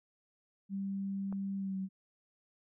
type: tone with pitch glide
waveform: sine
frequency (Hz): 196 to 190.75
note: G3 to G3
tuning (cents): 0 to -47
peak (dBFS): -34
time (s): 0.69-1.89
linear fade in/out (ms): 50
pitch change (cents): -47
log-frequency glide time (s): 1.57-1.77
type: click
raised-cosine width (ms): 1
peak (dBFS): -34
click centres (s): 1.326
effects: none